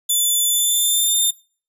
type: tone with pitch glide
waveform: 5% pulse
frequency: 3500 to 3609 Hz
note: A7 to A7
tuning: -10 to +43 cents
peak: -8 dBFS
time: 0.09-1.31 s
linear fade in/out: 10 ms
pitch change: +53 cents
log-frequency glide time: 0.49-1.17 s
effects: noise-tail reverb RT60 0.4 s tail -23 dB re dry + resampled to 32000 Hz